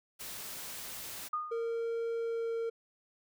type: noise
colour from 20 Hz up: white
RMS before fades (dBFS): -43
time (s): 0.19-1.29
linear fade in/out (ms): 20
type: tone with exponential decay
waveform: sine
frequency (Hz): 1227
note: D#6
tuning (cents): -25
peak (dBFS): -29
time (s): 1.33-1.84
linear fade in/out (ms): 5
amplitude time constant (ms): 110
type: tone with pitch glide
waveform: triangle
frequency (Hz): 461.3 to 458.6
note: A#4 to A#4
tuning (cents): -18 to -28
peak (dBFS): -30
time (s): 1.51-2.7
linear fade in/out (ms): 10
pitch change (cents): -10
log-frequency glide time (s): 2.16-2.55
effects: none